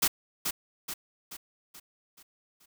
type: noise with echo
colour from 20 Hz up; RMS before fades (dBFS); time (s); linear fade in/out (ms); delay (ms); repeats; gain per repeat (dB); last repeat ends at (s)
white; -24; 0.02-0.08; 10; 430; 6; -6; 2.66
effects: none

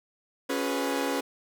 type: chord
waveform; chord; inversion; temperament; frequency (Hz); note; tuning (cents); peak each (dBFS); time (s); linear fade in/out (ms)
sawtooth; C# dominant seventh; none; equal with one note detuned; 277.2 / 357.8 / 415.3 / 493.9; C#4 / E#4 / G#4 / B4; 0 / +42 / 0 / 0; -26 / -32 / -31 / -28; 0.49-1.21; 10
effects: none

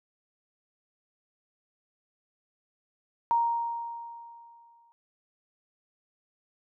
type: tone with exponential decay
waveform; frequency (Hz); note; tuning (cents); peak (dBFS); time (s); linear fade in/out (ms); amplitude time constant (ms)
sine; 934; A#5; +3; -20; 3.31-4.92; 0; 350
effects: none

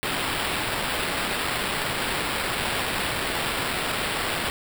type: noise with sample-and-hold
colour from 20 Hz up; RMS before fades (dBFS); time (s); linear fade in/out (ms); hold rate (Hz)
white; -27; 0.03-4.5; 0; 6300
effects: none

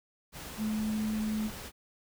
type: tone in noise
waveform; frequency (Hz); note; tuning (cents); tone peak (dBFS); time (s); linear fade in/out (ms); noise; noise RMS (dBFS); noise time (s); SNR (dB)
sine; 215.8; A3; -33; -29; 0.57-1.51; 50; pink; -43; 0.32-1.72; +11
effects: none

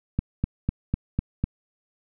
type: click train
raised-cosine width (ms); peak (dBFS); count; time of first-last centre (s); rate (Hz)
5; -10; 6; 0.19-1.44; 4
effects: none

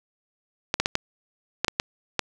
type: clicks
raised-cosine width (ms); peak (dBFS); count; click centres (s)
0.2; -4; 8; 0.741 / 0.8 / 0.859 / 0.954 / 1.646 / 1.682 / 1.799 / 2.193
effects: none

